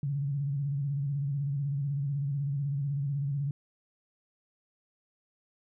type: tone with vibrato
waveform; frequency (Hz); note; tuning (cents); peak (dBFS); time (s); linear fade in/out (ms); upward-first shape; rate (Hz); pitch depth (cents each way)
sine; 140.8; C#3; +27; -28; 0.03-3.51; 2; square; 16; 60
effects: none